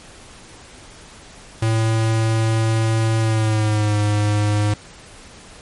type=tone with pitch glide; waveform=square; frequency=111.9 to 104.41 Hz; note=A2 to G#2; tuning=+30 to +10 cents; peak=-16 dBFS; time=1.62-4.74 s; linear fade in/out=5 ms; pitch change=-120 cents; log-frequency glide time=3.2-3.96 s; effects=pink hiss -42 dBFS RMS until 5.61 s + MP3 48 kbps